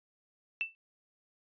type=tone with exponential decay; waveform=sine; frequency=2664 Hz; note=E7; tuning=18 cents sharp; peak=-26 dBFS; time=0.61-0.75 s; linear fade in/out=0 ms; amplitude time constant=29 ms; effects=resampled to 11025 Hz